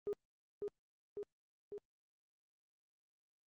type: tone with echo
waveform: sine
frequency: 410 Hz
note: G#4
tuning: 22 cents flat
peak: -34 dBFS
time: 0.07-0.13 s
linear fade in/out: 0 ms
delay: 550 ms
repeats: 3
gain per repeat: -3 dB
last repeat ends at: 1.78 s
effects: tanh soft clip ceiling -32 dBFS + Opus 24 kbps